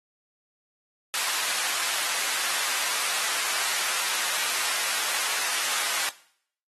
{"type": "high-pass noise", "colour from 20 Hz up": "pink", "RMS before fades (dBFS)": -28, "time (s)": [1.14, 6.09], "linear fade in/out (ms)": 0, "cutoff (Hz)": 1200, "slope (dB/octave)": 12, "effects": ["noise-tail reverb RT60 0.6 s tail -18 dB re dry", "AAC 32 kbps"]}